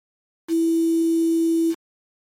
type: tone with quantisation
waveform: sine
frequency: 329.6 Hz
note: E4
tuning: in tune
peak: -16 dBFS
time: 0.48-1.75 s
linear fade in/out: 50 ms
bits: 6
effects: MP3 64 kbps